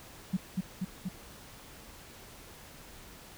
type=tone with echo; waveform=sine; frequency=185.6 Hz; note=F#3; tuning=6 cents sharp; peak=-25 dBFS; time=0.33-0.37 s; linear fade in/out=10 ms; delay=240 ms; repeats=3; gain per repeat=-2 dB; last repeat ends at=1.09 s; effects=pink hiss -51 dBFS RMS until 3.37 s